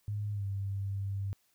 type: tone with pitch glide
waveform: sine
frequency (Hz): 103.83 to 98.63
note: G#2 to G2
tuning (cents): 0 to +11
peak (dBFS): -32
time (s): 0.08-1.33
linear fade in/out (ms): 0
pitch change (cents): -89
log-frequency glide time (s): 0.32-0.45
effects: white hiss -72 dBFS RMS until 1.54 s